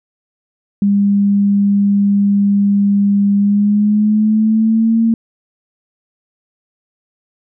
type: tone with pitch glide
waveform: sine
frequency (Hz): 201.2 to 227.1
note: G3 to A#3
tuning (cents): +45 to -45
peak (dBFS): -9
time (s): 0.82-5.14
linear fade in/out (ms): 2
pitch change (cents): +210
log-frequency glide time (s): 3.37-4.99
effects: none